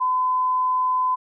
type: tone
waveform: sine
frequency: 1015 Hz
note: B5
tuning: 47 cents sharp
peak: -18 dBFS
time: 0-1.16 s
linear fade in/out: 20 ms
effects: none